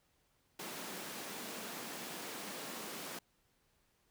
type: high-pass noise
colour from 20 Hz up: pink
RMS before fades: -45 dBFS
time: 0.59-3.19 s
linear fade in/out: 5 ms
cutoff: 190 Hz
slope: 24 dB/octave
effects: pink hiss -75 dBFS RMS until 4.1 s